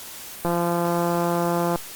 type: click train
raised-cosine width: 1 ms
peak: -10 dBFS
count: 226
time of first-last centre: 0.45-1.758 s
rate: 172 Hz
effects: white hiss -38 dBFS RMS until 1.95 s + Opus 48 kbps